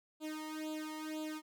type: tone with flanger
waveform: sawtooth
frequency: 310 Hz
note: D#4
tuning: 6 cents flat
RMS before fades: -42 dBFS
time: 0.2-1.42 s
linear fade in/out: 50 ms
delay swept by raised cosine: 0.26 to 1.01 ms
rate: 2 Hz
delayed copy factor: +0.95
effects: none